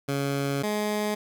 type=tone pair in turn; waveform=15% pulse; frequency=139.7 / 210.3 Hz; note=C#3 / G#3; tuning=+14 / +22 cents; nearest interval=perfect fifth; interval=708 cents; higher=second; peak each=-19 dBFS; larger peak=neither; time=0.08-0.63 / 0.63-1.15 s; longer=first; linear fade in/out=10 ms; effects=none